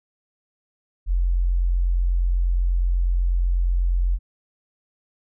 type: tone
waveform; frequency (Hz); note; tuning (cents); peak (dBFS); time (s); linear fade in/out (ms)
sine; 44.12; F1; +18; -17; 1.06-4.19; 50
effects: none